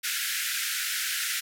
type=band-pass noise; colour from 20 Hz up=pink; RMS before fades=-30 dBFS; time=0.03-1.41 s; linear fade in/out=20 ms; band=1400 to 16000 Hz; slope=96 dB/octave; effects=none